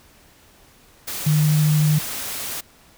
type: tone in noise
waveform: sine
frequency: 152.1 Hz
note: D#3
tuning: 39 cents flat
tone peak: -14 dBFS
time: 1.26-1.99 s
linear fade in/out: 10 ms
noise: white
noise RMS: -29 dBFS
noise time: 1.07-2.61 s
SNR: +12 dB
effects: pink hiss -52 dBFS RMS until 2.97 s